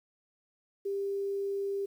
sine tone with quantisation, 396.8 Hz, G4, 21 cents sharp, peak -30 dBFS, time 0.85-1.86 s, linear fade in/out 10 ms, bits 10, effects none

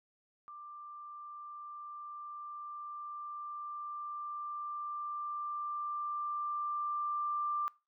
sine tone with level ramp, 1184 Hz, D6, 14 cents sharp, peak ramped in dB -46 to -31 dBFS, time 0.48-7.68 s, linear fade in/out 0 ms, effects noise-tail reverb RT60 0.3 s tail -22 dB re dry

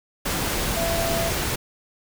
sine tone in noise, 670 Hz, E5, 28 cents sharp, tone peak -25 dBFS, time 0.76-1.3 s, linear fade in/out 10 ms, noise pink, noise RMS -25 dBFS, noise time 0.25-1.56 s, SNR -3 dB, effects none

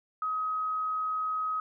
sine tone, 1266 Hz, D#6, 30 cents sharp, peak -28 dBFS, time 0.22-1.6 s, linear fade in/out 2 ms, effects none

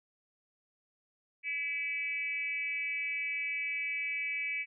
sine tone with frequency modulation, 2293 Hz, D7, 42 cents flat, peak -32 dBFS, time 1.43-4.66 s, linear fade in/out 50 ms, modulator 299 Hz, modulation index 0.7, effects none

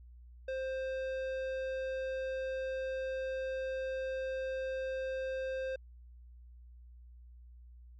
sine tone with tanh clipping, 525 Hz, C5, 6 cents sharp, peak -36 dBFS, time 0.48-5.76 s, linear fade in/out 5 ms, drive 13 dB, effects added 60 Hz sine -51 dBFS peak until 7.99 s + MP3 96 kbps

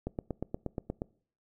click train, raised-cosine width 2 ms, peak -20 dBFS, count 9, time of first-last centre 0.07-1.019 s, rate 8.43 Hz, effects noise-tail reverb RT60 0.5 s tail -23 dB re dry

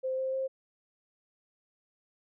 sine tone with pitch steps, 521 / 525.5 / 530.1 Hz, C5 / C5 / C5, -7 / +7 / +23 cents, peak -29 dBFS, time 0.03-0.48 s, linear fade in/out 20 ms, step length 150 ms, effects none

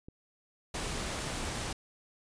click, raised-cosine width 3 ms, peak -33 dBFS, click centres 0.085 s
pink noise, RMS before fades -36 dBFS, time 0.74-1.73 s, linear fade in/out 5 ms
effects resampled to 22050 Hz

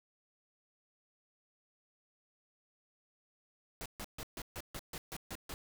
pink noise bursts, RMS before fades -43 dBFS, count 10, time 3.81-5.54 s, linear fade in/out 0 ms, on 47 ms, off 140 ms, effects none

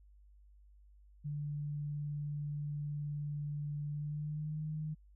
sine tone with pitch glide, 146.83 to 154.22 Hz, D3 to D#3, 0 to -15 cents, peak -36 dBFS, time 1.24-4.95 s, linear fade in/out 20 ms, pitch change +85 cents, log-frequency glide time 3.9-4.63 s, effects added 50 Hz sine -58 dBFS peak until 5.15 s

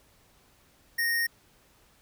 sine tone with sample-and-hold, 1859 Hz, A#6, 5 cents flat, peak -24 dBFS, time 0.98-1.27 s, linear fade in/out 10 ms, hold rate 7350 Hz, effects pink hiss -62 dBFS RMS until 2.01 s

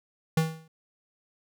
square tone with exponential decay, 160.5 Hz, E3, 46 cents flat, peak -19 dBFS, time 0.37-0.68 s, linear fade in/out 5 ms, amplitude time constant 67 ms, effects none

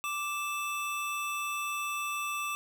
square tone pair together, 1172.9 / 2637 Hz, D6 / E7, -3 / 0 cents, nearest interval octave + major second, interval 1403 cents, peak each -35 / -36 dBFS, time 0.04-2.55 s, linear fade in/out 0 ms, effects none

